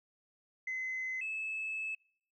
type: tone pair in turn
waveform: sine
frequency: 2044 / 2606 Hz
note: C7 / E7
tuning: -41 / -20 cents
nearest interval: major third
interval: 421 cents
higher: second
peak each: -33 / -34 dBFS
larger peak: first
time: 0.67-1.21 / 1.21-1.95 s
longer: second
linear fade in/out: 5 ms
effects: noise-tail reverb RT60 0.6 s tail -25 dB re dry + tanh soft clip ceiling -31 dBFS